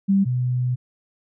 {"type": "tone pair in turn", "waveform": "sine", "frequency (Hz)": [196, 125.1], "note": ["G3", "B2"], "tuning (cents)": [0, 23], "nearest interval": "minor sixth", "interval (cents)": 777, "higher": "first", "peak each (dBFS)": [-14, -19], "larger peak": "first", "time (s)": [[0.08, 0.25], [0.25, 0.76]], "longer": "second", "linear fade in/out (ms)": 20, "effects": []}